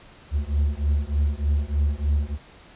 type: beating tone pair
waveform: triangle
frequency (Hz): 71.1 / 74.4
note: C#2 / D2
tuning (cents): +45 / +23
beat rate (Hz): 3.3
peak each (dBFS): -21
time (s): 0.31-2.38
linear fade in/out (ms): 50
effects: pink hiss -49 dBFS RMS until 2.75 s + resampled to 8000 Hz